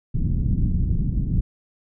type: low-pass noise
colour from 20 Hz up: pink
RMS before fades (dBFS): -21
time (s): 0.14-1.41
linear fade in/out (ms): 10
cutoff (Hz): 210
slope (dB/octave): 24
effects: none